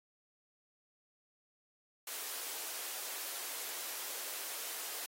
white high-pass noise, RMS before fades -42 dBFS, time 2.07-5.06 s, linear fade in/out 2 ms, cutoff 350 Hz, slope 24 dB/octave, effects AAC 48 kbps

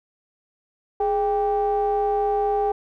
triangle ring-modulated tone, 187.7 Hz, F#3, 25 cents sharp, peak -14 dBFS, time 1-2.72 s, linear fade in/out 5 ms, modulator 605 Hz, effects none

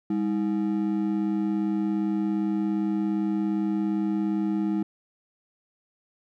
triangle ring-modulated tone, 260 Hz, C4, 11 cents flat, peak -18 dBFS, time 0.1-4.83 s, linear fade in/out 5 ms, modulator 58.7 Hz, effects none

